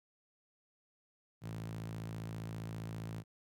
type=tone with high-pass filter; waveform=sawtooth; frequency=55 Hz; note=A1; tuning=in tune; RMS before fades=-43 dBFS; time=1.41-3.24 s; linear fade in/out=50 ms; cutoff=130 Hz; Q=5; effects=none